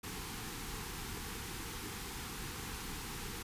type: band-stop noise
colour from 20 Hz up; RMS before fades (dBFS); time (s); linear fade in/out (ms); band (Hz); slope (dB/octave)
pink; -43; 0.03-3.43; 10; 490 to 750; 96
effects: resampled to 32000 Hz